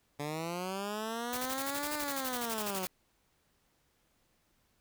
10% pulse linear two-way sweep, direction up then down, 143.1 to 300.9 to 180.1 Hz, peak -27 dBFS, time 0.19-2.86 s, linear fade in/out 10 ms, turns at 1.95 s
white noise with tremolo, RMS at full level -38 dBFS, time 1.33-2.87 s, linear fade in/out 0 ms, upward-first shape square, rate 12 Hz, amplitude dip 70%
effects pink hiss -73 dBFS RMS until 4.8 s

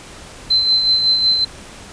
sine tone with tremolo, 4077 Hz, C8, 46 cents flat, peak -10 dBFS, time 0.5-1.45 s, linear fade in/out 10 ms, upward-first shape sine, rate 5.4 Hz, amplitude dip 45%, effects pink hiss -37 dBFS RMS until 1.92 s + resampled to 22050 Hz

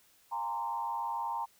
sine tone with frequency modulation, 922 Hz, A#5, 19 cents flat, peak -32 dBFS, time 0.31-1.46 s, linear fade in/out 20 ms, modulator 107 Hz, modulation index 0.99, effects white hiss -65 dBFS RMS until 1.59 s

